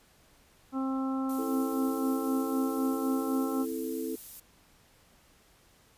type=harmonic tone; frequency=265.5 Hz; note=C4; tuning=25 cents sharp; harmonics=1 / 2 / 3 / 4 / 5; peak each=-29 / -42 / -41 / -43 / -41 dBFS; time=0.72-3.66 s; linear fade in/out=50 ms
type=noise; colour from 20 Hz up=violet; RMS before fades=-43 dBFS; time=1.29-4.4 s; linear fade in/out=5 ms
type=chord; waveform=sine; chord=A minor; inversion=first; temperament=equal; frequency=261.6 / 329.6 / 440 Hz; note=C4 / E4 / A4; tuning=0 / 0 / 0 cents; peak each=-36 dBFS; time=1.38-4.16 s; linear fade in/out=10 ms
effects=pink hiss -62 dBFS RMS until 5.97 s + resampled to 32000 Hz